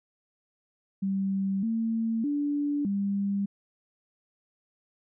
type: tone with pitch steps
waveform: sine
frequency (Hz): 194.3 / 225.8 / 289.8 / 199.4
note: G3 / A3 / D4 / G3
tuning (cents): -15 / +45 / -23 / +30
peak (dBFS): -25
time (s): 1.02-3.46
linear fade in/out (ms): 10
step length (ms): 610
effects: none